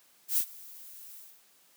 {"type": "noise with ADSR envelope", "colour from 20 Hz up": "violet", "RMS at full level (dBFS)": -25, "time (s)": [0.28, 1.43], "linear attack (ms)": 98, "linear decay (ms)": 71, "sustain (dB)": -23, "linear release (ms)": 260, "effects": ["white hiss -63 dBFS RMS until 1.76 s", "high-pass 150 Hz 12 dB/octave"]}